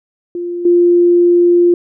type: tone with level steps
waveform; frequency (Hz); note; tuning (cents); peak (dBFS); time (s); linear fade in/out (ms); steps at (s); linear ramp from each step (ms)
sine; 349; F4; -1; -18 / -6; 0.35-1.74; 2; 0.65; 5
effects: none